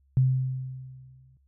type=tone with exponential decay; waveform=sine; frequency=130 Hz; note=C3; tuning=11 cents flat; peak=-16 dBFS; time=0.17-1.37 s; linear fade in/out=0 ms; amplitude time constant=260 ms; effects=added 68 Hz sine -61 dBFS peak until 1.47 s